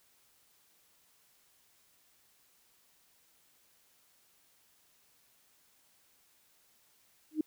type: tone with exponential growth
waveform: sine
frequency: 309.1 Hz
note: D#4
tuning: 11 cents flat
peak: -23 dBFS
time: 7.31-7.41 s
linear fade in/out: 5 ms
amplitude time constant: 20 ms
effects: white hiss -68 dBFS RMS until 7.46 s